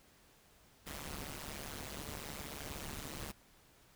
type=noise with amplitude modulation; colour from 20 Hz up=pink; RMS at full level=-41 dBFS; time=0.86-3.32 s; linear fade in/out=10 ms; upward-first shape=sine; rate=145 Hz; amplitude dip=100%; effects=pink hiss -65 dBFS RMS until 3.95 s